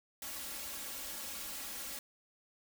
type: noise with comb filter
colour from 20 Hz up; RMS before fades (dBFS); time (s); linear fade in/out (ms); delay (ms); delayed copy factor
white; -43; 0.22-1.99; 2; 3.6; +0.7
effects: none